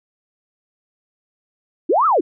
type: linear two-way sweep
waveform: sine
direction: up then down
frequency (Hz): 266.2 to 1348 to 266.2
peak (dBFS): -12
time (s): 1.89-2.21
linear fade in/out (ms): 10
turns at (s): 2.06
effects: none